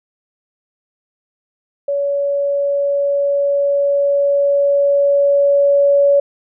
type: tone with level ramp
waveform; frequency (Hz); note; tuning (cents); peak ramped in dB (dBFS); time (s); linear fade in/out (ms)
sine; 565; C#5; +33; -15 to -8; 1.88-6.2; 5
effects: none